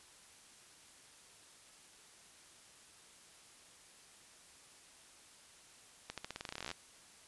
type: accelerating click train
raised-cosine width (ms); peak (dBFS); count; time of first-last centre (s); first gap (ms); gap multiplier
0.2; -24; 19; 6.1-6.714; 77; 0.89
effects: white hiss -60 dBFS RMS until 7.27 s + resampled to 24000 Hz